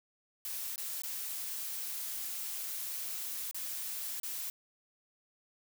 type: noise with dropouts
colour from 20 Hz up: blue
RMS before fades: -39 dBFS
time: 0.45-4.5 s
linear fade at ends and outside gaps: 1 ms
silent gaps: 0.759-0.779 / 1.02-1.035 / 3.512-3.545 / 4.2-4.232 s
effects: none